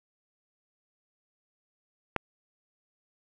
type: click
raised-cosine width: 0.5 ms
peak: -11 dBFS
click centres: 2.163 s
effects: none